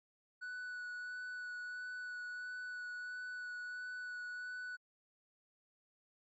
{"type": "tone with vibrato", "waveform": "triangle", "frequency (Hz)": 1480, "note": "F#6", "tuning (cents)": 0, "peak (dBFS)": -40, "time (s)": [0.41, 4.77], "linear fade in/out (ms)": 20, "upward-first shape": "sine", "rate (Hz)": 1.5, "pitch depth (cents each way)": 12, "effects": ["MP3 32 kbps"]}